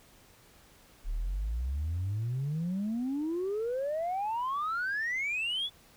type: exponential sweep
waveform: sine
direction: up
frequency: 35 to 3500 Hz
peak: -28 dBFS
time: 1.04-5.7 s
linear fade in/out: 50 ms
effects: tanh soft clip ceiling -27 dBFS + pink hiss -59 dBFS RMS until 5.96 s